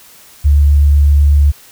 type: tone with vibrato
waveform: sine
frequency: 72.2 Hz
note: D2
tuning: 29 cents flat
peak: -5 dBFS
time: 0.44-1.52 s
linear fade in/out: 20 ms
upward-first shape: triangle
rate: 8 Hz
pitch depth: 10 cents each way
effects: white hiss -41 dBFS RMS until 1.71 s